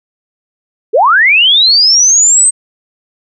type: linear sweep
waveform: sine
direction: up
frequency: 380 to 8372 Hz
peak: -4 dBFS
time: 0.93-2.51 s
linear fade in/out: 20 ms
effects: none